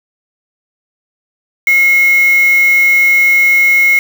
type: tone with quantisation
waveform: sine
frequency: 2164 Hz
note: C#7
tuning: 42 cents flat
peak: -6 dBFS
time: 1.67-3.99 s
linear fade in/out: 2 ms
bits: 3
effects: none